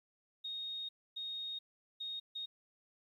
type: tone bursts at uneven times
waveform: sine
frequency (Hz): 3723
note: A#7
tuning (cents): -3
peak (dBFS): -39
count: 4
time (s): 0.44-0.89 / 1.16-1.59 / 2-2.2 / 2.35-2.46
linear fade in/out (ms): 10
effects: 12-bit